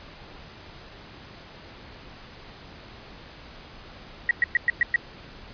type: tone bursts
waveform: sine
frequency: 1911 Hz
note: A#6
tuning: 43 cents sharp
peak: -16 dBFS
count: 6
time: 4.29-4.96 s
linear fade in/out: 2 ms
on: 20 ms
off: 110 ms
effects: pink hiss -45 dBFS RMS until 5.53 s + resampled to 11025 Hz